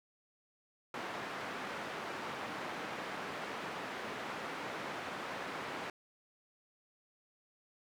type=band-pass noise; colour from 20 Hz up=white; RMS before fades=-42 dBFS; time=0.94-5.9 s; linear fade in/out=2 ms; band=170 to 1600 Hz; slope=12 dB/octave; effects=none